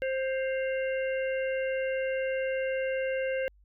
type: harmonic tone with a mistuned harmonic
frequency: 527 Hz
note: C5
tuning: 12 cents sharp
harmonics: 1 / 3 / 4 / 5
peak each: -28 / -38 / -40 / -42 dBFS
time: 0.02-3.48 s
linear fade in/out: 0 ms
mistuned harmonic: 5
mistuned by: +84 cents
effects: added 50 Hz sine -57 dBFS peak until 3.64 s